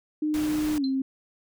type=tone with pitch glide; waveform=sine; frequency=304.5 to 266.6 Hz; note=D#4 to C4; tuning=-37 to +33 cents; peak=-23 dBFS; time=0.22-1.02 s; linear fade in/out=5 ms; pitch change=-230 cents; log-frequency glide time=0.76-0.84 s
type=noise; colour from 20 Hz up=pink; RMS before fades=-37 dBFS; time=0.34-0.78 s; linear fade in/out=0 ms
type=tone with exponential decay; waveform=sine; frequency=4119 Hz; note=C8; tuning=28 cents flat; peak=-31 dBFS; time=0.84-0.95 s; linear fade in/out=1 ms; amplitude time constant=23 ms
effects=none

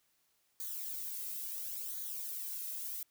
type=noise with flanger; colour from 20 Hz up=violet; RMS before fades=-41 dBFS; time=0.6-3.03 s; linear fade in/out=2 ms; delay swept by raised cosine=0.37 to 1.77 ms; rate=0.72 Hz; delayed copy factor=-0.65; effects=white hiss -75 dBFS RMS until 3.1 s

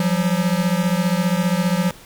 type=beating tone pair; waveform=square; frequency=173.4 / 188.4 Hz; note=F3 / F#3; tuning=-12 / +32 cents; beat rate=15 Hz; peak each=-20 / -21 dBFS; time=0-1.91 s; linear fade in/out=2 ms; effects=pink hiss -44 dBFS RMS until 2.05 s

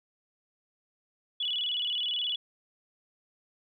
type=tone with vibrato; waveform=sine; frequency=3164 Hz; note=G7; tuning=15 cents sharp; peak=-28 dBFS; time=1.4-2.36 s; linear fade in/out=5 ms; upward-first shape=square; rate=19 Hz; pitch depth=120 cents each way; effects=none

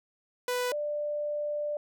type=tone pair in turn; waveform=sawtooth / sine; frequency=495.1 / 591.7 Hz; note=B4 / D5; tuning=+4 / +13 cents; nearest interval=minor third; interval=309 cents; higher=second; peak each=-24 / -29 dBFS; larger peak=first; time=0.48-0.72 / 0.72-1.77 s; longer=second; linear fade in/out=2 ms; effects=none

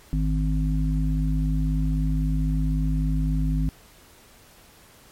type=harmonic tone; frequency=51.91 Hz; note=G#1; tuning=in tune; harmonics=1 / 3 / 5; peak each=-22 / -25 / -29 dBFS; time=0.13-3.69 s; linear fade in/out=0 ms; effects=pink hiss -52 dBFS RMS until 5.11 s + MP3 64 kbps

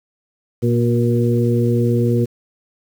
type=harmonic tone with a mistuned harmonic; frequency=118.6 Hz; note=A#2; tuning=30 cents sharp; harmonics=1 / 2 / 3 / 4; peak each=-16 / -19 / -21 / -22 dBFS; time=0.62-2.26 s; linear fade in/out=20 ms; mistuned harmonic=3; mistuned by=+23 cents; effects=7-bit

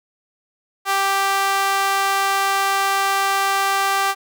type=tone with high-pass filter; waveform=sawtooth; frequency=392 Hz; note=G4; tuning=in tune; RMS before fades=-19 dBFS; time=0.85-4.15 s; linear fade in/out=50 ms; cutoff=970 Hz; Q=1.9; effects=none

